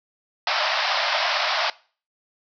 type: band-pass noise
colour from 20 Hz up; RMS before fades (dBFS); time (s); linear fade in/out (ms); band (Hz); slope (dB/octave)
pink; -23; 0.47-1.7; 2; 590 to 5400; 96
effects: noise-tail reverb RT60 0.4 s tail -21 dB re dry